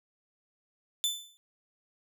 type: tone with exponential decay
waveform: sawtooth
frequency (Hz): 3520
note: A7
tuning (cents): 0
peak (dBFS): -21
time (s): 1.04-1.37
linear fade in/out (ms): 0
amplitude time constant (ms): 71
effects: none